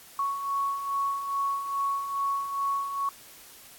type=beating tone pair; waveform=sine; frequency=1109 / 1111.4 Hz; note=C#6 / C#6; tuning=0 / +4 cents; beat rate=2.4 Hz; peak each=-35 / -27 dBFS; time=0.19-3.09 s; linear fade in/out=2 ms; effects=white hiss -50 dBFS RMS until 3.78 s + AAC 64 kbps